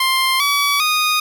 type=tone with pitch steps; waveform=15% pulse; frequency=1052 / 1140.6 / 1236.7 Hz; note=C6 / C#6 / D#6; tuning=+9 / +49 / -11 cents; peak=-8 dBFS; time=0-1.2 s; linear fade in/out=5 ms; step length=400 ms; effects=none